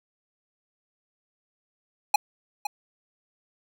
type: tone with echo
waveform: square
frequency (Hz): 830.6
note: G#5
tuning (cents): 0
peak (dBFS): -15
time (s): 2.14-2.16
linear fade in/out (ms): 5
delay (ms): 510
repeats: 1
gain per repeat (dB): -11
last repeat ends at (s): 2.67
effects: none

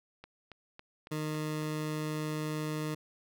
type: click train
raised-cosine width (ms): 0.3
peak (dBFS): -31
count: 6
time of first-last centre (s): 0.24-1.625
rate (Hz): 3.61
type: tone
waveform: 20% pulse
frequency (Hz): 153.8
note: D#3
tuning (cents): -20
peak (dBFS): -28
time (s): 1.11-2.95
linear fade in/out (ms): 10
effects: none

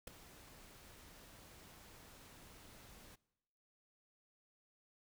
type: noise with ADSR envelope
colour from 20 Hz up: pink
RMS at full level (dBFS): -44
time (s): 0.07-3.16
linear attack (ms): 6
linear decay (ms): 6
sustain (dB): -15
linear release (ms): 14
effects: noise-tail reverb RT60 1.0 s tail -23 dB re dry

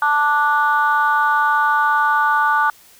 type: chord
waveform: sine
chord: D major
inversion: second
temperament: just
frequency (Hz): 881 / 1174.7 / 1468.3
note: A5 / D6 / F#6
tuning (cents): +2 / 0 / -14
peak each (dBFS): -17 / -17 / -17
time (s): 0.02-2.7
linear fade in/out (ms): 2
effects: tanh soft clip ceiling -5 dBFS + white hiss -48 dBFS RMS until 2.99 s

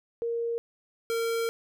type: tone pair in turn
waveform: sine / square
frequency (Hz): 466.2 / 459.3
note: A#4 / A#4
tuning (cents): 0 / -26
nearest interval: unison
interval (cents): 26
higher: first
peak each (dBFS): -27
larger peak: neither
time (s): 0.22-0.58 / 1.1-1.49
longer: second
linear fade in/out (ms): 0
effects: none

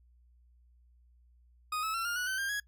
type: tone with pitch steps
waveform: 40% pulse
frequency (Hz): 1244.5 / 1297.3 / 1352.4 / 1409.9 / 1469.7 / 1532.2 / 1597.2 / 1665.1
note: D#6 / E6 / E6 / F6 / F#6 / G6 / G6 / G#6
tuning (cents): 0 / -28 / +44 / +16 / -12 / -40 / +32 / +4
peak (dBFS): -31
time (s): 1.72-2.6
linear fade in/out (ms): 5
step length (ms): 110
effects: noise-tail reverb RT60 0.1 s tail -22 dB re dry + added 60 Hz sine -60 dBFS peak until 2.67 s

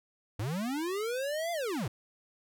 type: linear two-way sweep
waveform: square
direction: up then down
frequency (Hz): 92.5 to 698.5 to 92.5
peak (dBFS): -32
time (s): 0.39-1.88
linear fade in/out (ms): 5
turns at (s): 1.52
effects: none

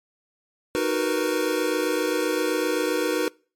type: chord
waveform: square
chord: B major seventh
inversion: first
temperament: equal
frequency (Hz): 311.1 / 370 / 466.2 / 493.9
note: D#4 / F#4 / A#4 / B4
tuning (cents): 0 / 0 / 0 / 0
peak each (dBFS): -28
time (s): 0.75-3.28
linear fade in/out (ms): 0
effects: noise-tail reverb RT60 0.4 s tail -26 dB re dry + MP3 64 kbps

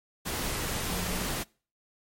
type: tone in noise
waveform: sine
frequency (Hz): 180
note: F#3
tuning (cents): -47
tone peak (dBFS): -35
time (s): 0.9-1.27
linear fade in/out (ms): 20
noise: pink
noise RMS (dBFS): -32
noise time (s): 0.25-1.44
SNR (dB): -6
effects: noise-tail reverb RT60 0.4 s tail -25 dB re dry + MP3 64 kbps

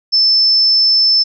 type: tone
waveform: sine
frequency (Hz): 5280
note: E8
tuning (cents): +2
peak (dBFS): -8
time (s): 0.12-1.24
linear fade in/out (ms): 20
effects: none

